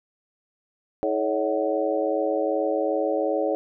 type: harmonic tone with a mistuned harmonic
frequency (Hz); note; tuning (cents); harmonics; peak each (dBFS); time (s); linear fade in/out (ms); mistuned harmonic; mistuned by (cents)
106.9; A2; -49; 3 / 4 / 5 / 6 / 7; -28 / -27 / -25 / -31 / -31; 1.03-3.55; 0; 5; +77
effects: none